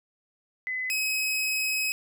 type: tone pair in turn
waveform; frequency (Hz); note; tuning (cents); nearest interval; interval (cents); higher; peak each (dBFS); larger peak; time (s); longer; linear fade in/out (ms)
sine / sawtooth; 2021 / 2546; B6 / D#7; +39 / +39; major third; 400; second; -28 / -22; second; 0.67-0.9 / 0.9-1.92; second; 0
effects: none